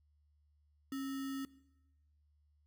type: tone with sample-and-hold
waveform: sine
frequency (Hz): 271.7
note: C#4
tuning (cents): -35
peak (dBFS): -37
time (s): 0.92-1.45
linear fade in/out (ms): 2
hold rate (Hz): 1575
effects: noise-tail reverb RT60 0.9 s tail -19 dB re dry + added 74 Hz sine -69 dBFS peak until 2.66 s